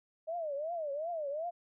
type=tone with vibrato; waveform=sine; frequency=622.3 Hz; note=D#5; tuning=in tune; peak=-34 dBFS; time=0.27-1.51 s; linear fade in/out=20 ms; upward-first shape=triangle; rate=2.7 Hz; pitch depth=230 cents each way; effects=none